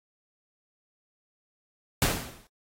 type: noise with exponential decay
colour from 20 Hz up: pink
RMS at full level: -21 dBFS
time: 2.02-2.47 s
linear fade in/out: 1 ms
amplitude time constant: 97 ms
effects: AAC 48 kbps